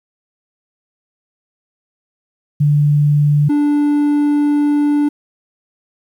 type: tone pair in turn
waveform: sine / triangle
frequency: 146.83 / 292.6 Hz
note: D3 / D4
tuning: 0 / -6 cents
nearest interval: octave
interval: 1194 cents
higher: second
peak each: -9 dBFS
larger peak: neither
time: 2.6-3.49 / 3.49-5.09 s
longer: second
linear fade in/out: 10 ms
effects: 8-bit